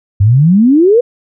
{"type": "exponential sweep", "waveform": "sine", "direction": "up", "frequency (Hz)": [94.4, 504], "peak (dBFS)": -4, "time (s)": [0.2, 1.01], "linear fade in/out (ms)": 10, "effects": []}